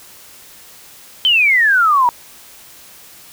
sine exponential sweep, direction down, 3136 to 940 Hz, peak -9 dBFS, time 1.25-2.09 s, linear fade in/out 0 ms, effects white hiss -41 dBFS RMS until 3.32 s

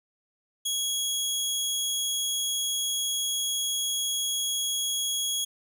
20% pulse tone, 3322 Hz, G#7, in tune, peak -21 dBFS, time 0.65-5.45 s, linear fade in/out 10 ms, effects none

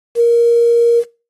sine tone with quantisation, 469.8 Hz, A#4, 13 cents sharp, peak -7 dBFS, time 0.15-1.04 s, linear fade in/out 50 ms, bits 6, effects noise-tail reverb RT60 0.3 s tail -22 dB re dry + AAC 32 kbps

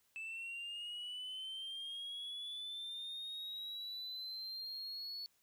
sine linear sweep, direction up, 2625 to 4422 Hz, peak -40 dBFS, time 0.16-5.26 s, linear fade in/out 0 ms, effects tanh soft clip ceiling -41 dBFS + white hiss -75 dBFS RMS until 5.42 s

